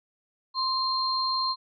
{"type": "tone pair together", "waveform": "sine", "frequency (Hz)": [1046.5, 4186], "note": ["C6", "C8"], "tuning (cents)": [0, 0], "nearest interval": "2 octaves", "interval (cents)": 2400, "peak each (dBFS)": -27, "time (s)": [0.54, 1.56], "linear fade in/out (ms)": 50, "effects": []}